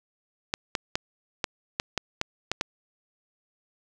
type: clicks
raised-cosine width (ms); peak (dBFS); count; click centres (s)
0.2; -8; 9; 0.539 / 0.752 / 0.955 / 1.442 / 1.799 / 1.977 / 2.214 / 2.516 / 2.611
effects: none